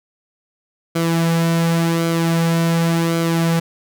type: tone with flanger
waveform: sawtooth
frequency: 166.4 Hz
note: E3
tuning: 17 cents sharp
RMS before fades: -17 dBFS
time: 0.95-3.6 s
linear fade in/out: 10 ms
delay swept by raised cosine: 1.1 to 3.6 ms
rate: 0.9 Hz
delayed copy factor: -0.55
effects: none